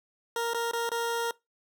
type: tone with dropouts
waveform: 20% pulse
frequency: 466.2 Hz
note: A#4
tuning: in tune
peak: -23 dBFS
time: 0.36-1.31 s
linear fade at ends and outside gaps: 2 ms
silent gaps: 0.535-0.545 / 0.713-0.733 / 0.892-0.916 s
effects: noise-tail reverb RT60 0.2 s tail -22 dB re dry